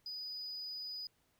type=tone; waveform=sine; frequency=4961 Hz; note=D#8; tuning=6 cents flat; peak=-39 dBFS; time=0.06-1.07 s; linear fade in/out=2 ms; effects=tanh soft clip ceiling -39 dBFS + pink hiss -75 dBFS RMS until 1.39 s